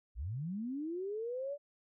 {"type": "linear sweep", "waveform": "sine", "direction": "up", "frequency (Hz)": [47.43, 587.3], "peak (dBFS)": -36, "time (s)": [0.15, 1.58], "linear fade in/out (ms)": 50, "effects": []}